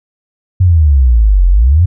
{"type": "exponential two-way sweep", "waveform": "sine", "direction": "down then up", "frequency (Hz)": [95.1, 43, 95.1], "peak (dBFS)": -4, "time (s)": [0.6, 1.86], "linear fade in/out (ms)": 10, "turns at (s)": 1.48, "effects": []}